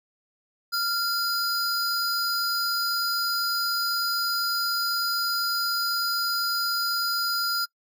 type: tone pair together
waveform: square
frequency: 1385 / 4932 Hz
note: F6 / D#8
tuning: -15 / -16 cents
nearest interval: octave + minor seventh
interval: 2199 cents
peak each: -27 dBFS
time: 0.72-7.66 s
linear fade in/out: 20 ms
effects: noise-tail reverb RT60 0.1 s tail -23 dB re dry